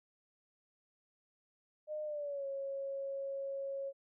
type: tone with pitch glide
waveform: sine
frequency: 609 to 548.9 Hz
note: D#5 to C#5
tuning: -37 to -17 cents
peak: -37 dBFS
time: 1.87-3.93 s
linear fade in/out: 50 ms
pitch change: -180 cents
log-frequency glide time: 2.04-2.46 s
effects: none